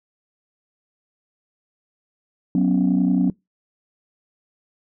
sine chord, F# suspended fourth, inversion none, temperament equal, 185 / 246.9 / 277.2 Hz, F#3 / B3 / C#4, 0 / 0 / 0 cents, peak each -17 / -20 / -19 dBFS, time 2.55-3.3 s, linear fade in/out 2 ms, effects noise-tail reverb RT60 0.2 s tail -25 dB re dry + tanh soft clip ceiling -10 dBFS

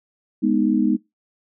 sine chord, G# minor, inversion none, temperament equal, 207.7 / 246.9 / 311.1 Hz, G#3 / B3 / D#4, 0 / 0 / 0 cents, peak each -20 dBFS, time 0.42-0.97 s, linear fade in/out 20 ms, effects noise-tail reverb RT60 0.2 s tail -22 dB re dry

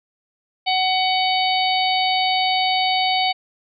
harmonic tone, 750 Hz, F#5, 23 cents sharp, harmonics 1 / 3 / 4 / 5 / 6, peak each -19 / -24 / -25 / -26 / -27 dBFS, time 0.66-3.33 s, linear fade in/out 20 ms, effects none

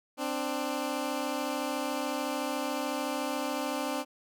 15% pulse tone pair together, 261.6 / 295.4 Hz, C4 / D4, 0 / +10 cents, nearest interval major second, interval 210 cents, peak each -27 dBFS, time 0.17-4.05 s, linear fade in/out 50 ms, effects none

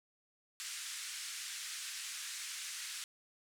white band-pass noise, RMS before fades -44 dBFS, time 0.6-3.04 s, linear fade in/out 0 ms, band 1500 to 9100 Hz, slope 24 dB/octave, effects none

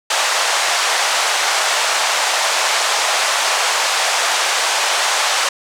pink band-pass noise, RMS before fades -17 dBFS, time 0.1-5.49 s, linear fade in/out 5 ms, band 650 to 8400 Hz, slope 24 dB/octave, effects none

